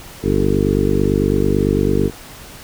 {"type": "harmonic tone with a mistuned harmonic", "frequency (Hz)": 49, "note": "G1", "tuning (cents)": 0, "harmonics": [1, 2, 3, 4, 5, 6, 7, 8, 9], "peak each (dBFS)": [-22, -22, -22, -22, -22, -22, -22, -22, -22], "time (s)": [0.22, 2.11], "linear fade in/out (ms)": 50, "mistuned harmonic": 9, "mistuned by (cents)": 29, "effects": ["pink hiss -37 dBFS RMS until 2.63 s"]}